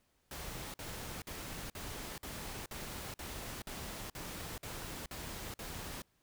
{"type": "noise bursts", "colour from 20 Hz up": "pink", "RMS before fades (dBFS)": -44, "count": 12, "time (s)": [0.31, 6.02], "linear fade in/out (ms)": 2, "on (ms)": 430, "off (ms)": 50, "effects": ["pink hiss -75 dBFS RMS until 6.22 s"]}